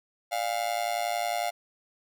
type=tone with amplitude modulation; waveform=45% pulse; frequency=702 Hz; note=F5; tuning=9 cents sharp; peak=-23 dBFS; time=0.31-1.51 s; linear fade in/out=20 ms; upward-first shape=sine; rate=111 Hz; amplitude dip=95%; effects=none